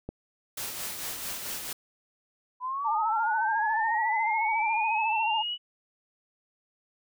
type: click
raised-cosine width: 2 ms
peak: -22 dBFS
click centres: 0.09 s
type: noise with tremolo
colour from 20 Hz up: white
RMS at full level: -34 dBFS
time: 0.57-1.73 s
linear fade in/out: 5 ms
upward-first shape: sine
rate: 4.5 Hz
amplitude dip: 40%
type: linear sweep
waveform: sine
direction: up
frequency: 987.8 to 2960 Hz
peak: -29 dBFS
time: 2.6-5.58 s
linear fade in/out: 50 ms
type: tone with vibrato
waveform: sine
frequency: 880 Hz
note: A5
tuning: in tune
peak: -25 dBFS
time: 2.84-5.43 s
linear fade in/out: 20 ms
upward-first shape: sine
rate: 14 Hz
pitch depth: 78 cents each way
effects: none